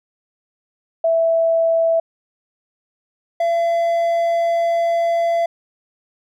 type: tone pair in turn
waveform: sine / triangle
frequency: 659.3 / 676.7 Hz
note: E5 / E5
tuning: 0 / +45 cents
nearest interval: unison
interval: 45 cents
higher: second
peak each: -13 dBFS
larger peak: neither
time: 1.04-2 / 3.4-5.46 s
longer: second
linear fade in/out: 5 ms
effects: none